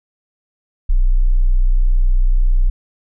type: tone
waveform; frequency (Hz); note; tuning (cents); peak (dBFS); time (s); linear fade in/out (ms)
sine; 30.87; B0; 0; -9; 0.89-2.7; 10
effects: none